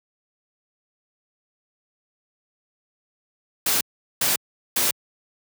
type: noise bursts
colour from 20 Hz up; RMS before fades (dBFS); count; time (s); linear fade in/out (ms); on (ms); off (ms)
white; -21; 3; 3.66-4.91; 5; 150; 400
effects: high-pass 100 Hz 12 dB/octave